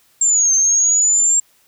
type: exponential two-way sweep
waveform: sine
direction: down then up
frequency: 7459 to 6272 to 7459 Hz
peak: -11 dBFS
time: 0.21-1.4 s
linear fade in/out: 5 ms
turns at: 0.53 s
effects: white hiss -56 dBFS RMS until 1.67 s